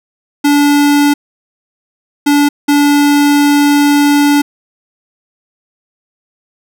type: tone bursts at uneven times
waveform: square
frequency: 288.9 Hz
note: D4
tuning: 28 cents flat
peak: -7 dBFS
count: 3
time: 0.44-1.14 / 2.26-2.49 / 2.68-4.42 s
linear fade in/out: 10 ms
effects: none